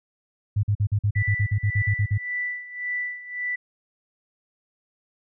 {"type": "tone bursts", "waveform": "sine", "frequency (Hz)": 103.2, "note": "G#2", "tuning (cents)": -10, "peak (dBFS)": -18, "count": 14, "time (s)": [0.56, 2.18], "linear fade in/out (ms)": 10, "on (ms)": 73, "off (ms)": 46}
{"type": "tone with tremolo", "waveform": "sine", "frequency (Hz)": 1975.5, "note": "B6", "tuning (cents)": 0, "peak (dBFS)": -24, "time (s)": [1.15, 3.56], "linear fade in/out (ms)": 10, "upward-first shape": "sine", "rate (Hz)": 1.8, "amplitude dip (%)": 80}
{"effects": []}